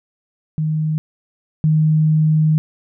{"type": "tone pair in turn", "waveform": "sine", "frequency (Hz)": [155.56, 155.56], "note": ["D#3", "D#3"], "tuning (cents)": [0, 0], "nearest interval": "unison", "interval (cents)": 0, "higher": "neither", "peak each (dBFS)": [-16, -11], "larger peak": "second", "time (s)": [[0.58, 0.98], [1.64, 2.58]], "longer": "second", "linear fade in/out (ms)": 0, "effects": []}